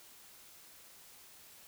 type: silence
effects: white hiss -57 dBFS RMS until 1.67 s